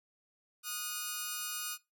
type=tone pair together; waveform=5% pulse; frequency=1238.2 / 1446 Hz; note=D#6 / F#6; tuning=-9 / -40 cents; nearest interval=minor third; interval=269 cents; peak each=-28 dBFS; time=0.63-1.78 s; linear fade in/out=50 ms; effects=noise-tail reverb RT60 0.2 s tail -18 dB re dry